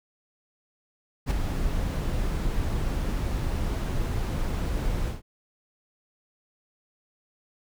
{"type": "noise with ADSR envelope", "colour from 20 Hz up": "brown", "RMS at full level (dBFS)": -20, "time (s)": [1.26, 5.22], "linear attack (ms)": 49, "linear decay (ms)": 10, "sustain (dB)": -7, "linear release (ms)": 150, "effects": []}